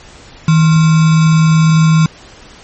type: tone with sample-and-hold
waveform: sine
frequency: 160.1 Hz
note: D#3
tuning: 50 cents sharp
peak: -5 dBFS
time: 0.48-2.06 s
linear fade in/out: 2 ms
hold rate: 1225 Hz
effects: pink hiss -38 dBFS RMS until 2.63 s + MP3 32 kbps